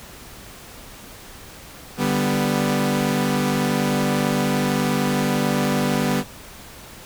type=chord; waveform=sawtooth; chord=G major; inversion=second; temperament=equal; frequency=146.83 / 196 / 246.9 Hz; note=D3 / G3 / B3; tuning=0 / 0 / 0 cents; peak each=-21 / -19 / -18 dBFS; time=1.97-6.24 s; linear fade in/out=50 ms; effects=pink hiss -41 dBFS RMS until 7.05 s